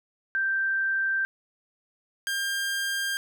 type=tone pair in turn; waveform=sine / sawtooth; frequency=1568 / 1600 Hz; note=G6 / G6; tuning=0 / +35 cents; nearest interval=unison; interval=35 cents; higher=second; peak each=-23 dBFS; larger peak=neither; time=0.35-1.25 / 2.27-3.17 s; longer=neither; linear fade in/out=0 ms; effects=none